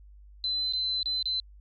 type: tone with dropouts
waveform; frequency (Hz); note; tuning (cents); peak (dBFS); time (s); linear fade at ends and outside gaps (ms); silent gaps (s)
sine; 4049; B7; +42; -26; 0.44-1.4; 1; 0.725-0.734 / 1.03-1.058 / 1.227-1.256
effects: added 50 Hz sine -48 dBFS peak until 1.6 s + MP3 48 kbps